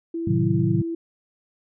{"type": "tone", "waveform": "sine", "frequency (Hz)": 332.7, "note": "E4", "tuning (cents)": 16, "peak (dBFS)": -25, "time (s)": [0.14, 0.95], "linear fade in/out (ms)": 5}
{"type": "chord", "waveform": "sine", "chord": "A diminished seventh", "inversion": "none", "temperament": "equal", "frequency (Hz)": [110, 130.81, 155.56, 185], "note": ["A2", "C3", "Eb3", "Gb3"], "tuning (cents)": [0, 0, 0, 0], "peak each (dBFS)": -24, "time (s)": [0.27, 0.82], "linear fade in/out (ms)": 5}
{"effects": []}